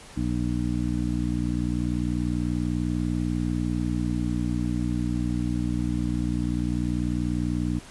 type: harmonic tone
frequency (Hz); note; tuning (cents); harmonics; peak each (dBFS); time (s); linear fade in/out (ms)
60.2; B1; -44; 1 / 2 / 3 / 4 / 5; -30 / -30 / -30 / -30 / -30; 0.16-7.8; 20
effects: pink hiss -46 dBFS RMS until 7.9 s + resampled to 24000 Hz